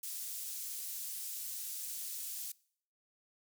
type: high-pass noise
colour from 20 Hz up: pink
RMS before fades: -42 dBFS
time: 0.03-2.52 s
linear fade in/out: 5 ms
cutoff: 7900 Hz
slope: 12 dB/octave
effects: noise-tail reverb RT60 0.6 s tail -23 dB re dry